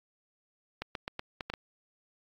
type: clicks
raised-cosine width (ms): 0.3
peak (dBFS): -19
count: 7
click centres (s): 0.82 / 0.952 / 1.079 / 1.194 / 1.408 / 1.5 / 1.538
effects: AAC 64 kbps